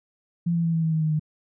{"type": "tone with pitch steps", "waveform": "sine", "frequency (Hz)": [170.7, 168.16, 165.65, 163.18, 160.75, 158.35, 155.99, 153.67], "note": ["F3", "E3", "E3", "E3", "E3", "D#3", "D#3", "D#3"], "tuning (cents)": [-39, 35, 9, -17, -43, 31, 5, -21], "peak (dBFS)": -20, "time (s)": [0.46, 1.196], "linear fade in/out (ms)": 10, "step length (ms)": 92, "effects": []}